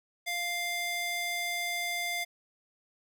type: tone with high-pass filter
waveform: square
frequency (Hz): 698.5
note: F5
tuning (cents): 0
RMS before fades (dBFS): -33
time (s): 0.26-2.25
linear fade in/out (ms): 20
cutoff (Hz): 1500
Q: 1.4
effects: none